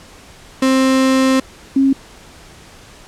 35% pulse / sine tone pair in turn, 263.4 / 270.6 Hz, C4 / C#4, +12 / -42 cents, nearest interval unison, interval 46 cents, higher second, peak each -9 dBFS, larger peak neither, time 0.62-1.4 / 1.76-1.93 s, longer first, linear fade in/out 5 ms, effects pink hiss -41 dBFS RMS until 3.07 s + low-pass 9000 Hz 12 dB/octave

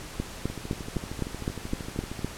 two click trains, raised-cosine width 3 ms, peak -22 / -14 dBFS, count 23 / 9, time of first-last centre 0.5-2.192 / 0.2-2.246 s, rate 13 / 3.91 Hz, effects pink hiss -41 dBFS RMS until 2.37 s + low-pass 11000 Hz 12 dB/octave

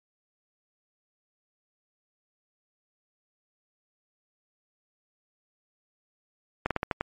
slowing click train, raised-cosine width 0.5 ms, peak -11 dBFS, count 6, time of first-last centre 6.66-7.01 s, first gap 47 ms, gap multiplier 1.2, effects MP3 64 kbps

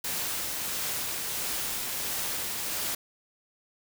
white noise with tremolo, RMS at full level -31 dBFS, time 0.04-2.95 s, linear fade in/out 5 ms, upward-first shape triangle, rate 1.5 Hz, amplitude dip 25%, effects none

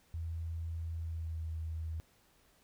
sine tone with pitch glide, 82.41 to 80.53 Hz, E2 to E2, 0 to -40 cents, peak -36 dBFS, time 0.14-2 s, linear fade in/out 0 ms, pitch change -40 cents, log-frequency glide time 0.97-1.46 s, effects pink hiss -68 dBFS RMS until 2.63 s

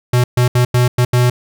square tone bursts at uneven times, 123.47 Hz, B2, in tune, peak -10 dBFS, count 6, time 0.13-0.24 / 0.37-0.48 / 0.55-0.65 / 0.74-0.88 / 0.98-1.05 / 1.13-1.3 s, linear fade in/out 5 ms, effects none

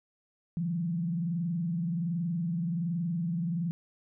sine tone with frequency modulation, 170 Hz, F3, 46 cents flat, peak -28 dBFS, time 0.57-3.71 s, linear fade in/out 0 ms, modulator 21.3 Hz, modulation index 0.62, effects none

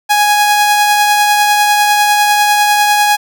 sawtooth tone with tremolo, 830.6 Hz, G#5, in tune, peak -3 dBFS, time 0.09-3.17 s, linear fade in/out 20 ms, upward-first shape triangle, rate 10 Hz, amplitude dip 30%, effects none

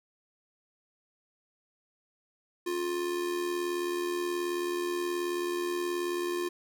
square tone with amplitude modulation, 352.3 Hz, F4, 15 cents sharp, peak -28 dBFS, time 2.66-6.49 s, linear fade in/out 10 ms, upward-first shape sine, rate 78.7 Hz, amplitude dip 50%, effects none

